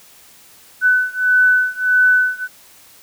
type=beating tone pair; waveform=sine; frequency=1500 / 1501.6 Hz; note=F#6 / F#6; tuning=+23 / +25 cents; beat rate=1.6 Hz; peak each=-14 / -15 dBFS; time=0.81-2.48 s; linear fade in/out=50 ms; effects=white hiss -46 dBFS RMS until 3.02 s